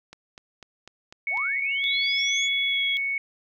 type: click train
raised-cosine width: 0.2 ms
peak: -25 dBFS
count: 6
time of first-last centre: 0.13-1.374 s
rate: 4.02 Hz
type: tone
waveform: sine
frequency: 2217 Hz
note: C#7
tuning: in tune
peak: -24 dBFS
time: 1.27-3.18 s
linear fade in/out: 2 ms
type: linear sweep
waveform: sine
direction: up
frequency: 554.4 to 6950 Hz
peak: -31 dBFS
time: 1.3-2.49 s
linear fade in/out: 50 ms
type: tone with pitch glide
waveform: sine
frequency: 3385 to 3335 Hz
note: G#7 to G#7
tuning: +32 to +7 cents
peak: -25 dBFS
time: 1.84-2.97 s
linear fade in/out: 0 ms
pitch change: -25 cents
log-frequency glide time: 2.67-2.82 s
effects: none